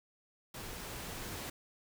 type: noise with level ramp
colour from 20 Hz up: pink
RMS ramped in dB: -45 to -42 dBFS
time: 0.54-1.5 s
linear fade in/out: 5 ms
effects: none